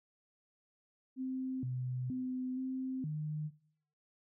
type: tone with pitch steps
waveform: sine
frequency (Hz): 260.2 / 126.5 / 255.4 / 260.6 / 152.3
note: C4 / B2 / C4 / C4 / D#3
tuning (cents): -9 / +42 / -42 / -7 / -37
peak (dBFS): -35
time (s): 1.16-3.51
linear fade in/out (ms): 50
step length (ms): 470
effects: noise-tail reverb RT60 0.6 s tail -18 dB re dry